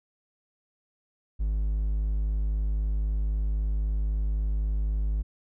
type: tone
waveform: triangle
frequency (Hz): 51.91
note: G#1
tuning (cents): 0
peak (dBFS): -22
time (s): 1.39-5.23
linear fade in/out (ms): 20
effects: none